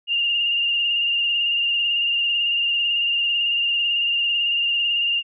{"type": "tone with vibrato", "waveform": "sine", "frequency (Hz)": 2812, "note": "F7", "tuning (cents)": 11, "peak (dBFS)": -18, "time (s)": [0.07, 5.23], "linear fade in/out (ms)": 50, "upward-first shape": "triangle", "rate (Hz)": 18, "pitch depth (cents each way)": 37, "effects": []}